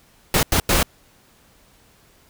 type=noise bursts at uneven times; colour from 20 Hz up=pink; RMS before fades=-17 dBFS; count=3; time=0.34-0.43 / 0.52-0.6 / 0.69-0.83 s; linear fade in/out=2 ms; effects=pink hiss -55 dBFS RMS until 2.29 s